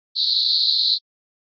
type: band-pass noise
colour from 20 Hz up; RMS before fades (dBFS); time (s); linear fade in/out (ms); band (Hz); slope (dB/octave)
white; -19; 0.15-0.99; 50; 3900 to 4400; 96
effects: AAC 48 kbps